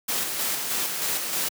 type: noise with tremolo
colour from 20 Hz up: white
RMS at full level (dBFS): -26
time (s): 0.08-1.49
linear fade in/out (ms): 10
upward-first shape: square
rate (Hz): 3.2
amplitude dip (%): 35
effects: high-pass 150 Hz 12 dB/octave